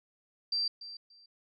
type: tone with echo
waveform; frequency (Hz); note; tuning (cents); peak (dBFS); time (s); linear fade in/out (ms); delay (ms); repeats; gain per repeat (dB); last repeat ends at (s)
sine; 4699; D8; 0; -28; 0.52-0.68; 5; 290; 2; -14; 1.26
effects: none